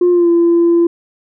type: tone with pitch glide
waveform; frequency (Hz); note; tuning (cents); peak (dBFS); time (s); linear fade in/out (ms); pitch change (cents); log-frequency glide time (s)
sine; 354.6 to 340.5; F4 to F4; +26 to -44; -6; 0.01-0.87; 5; -70; 0.11-0.29
effects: tanh soft clip ceiling -5 dBFS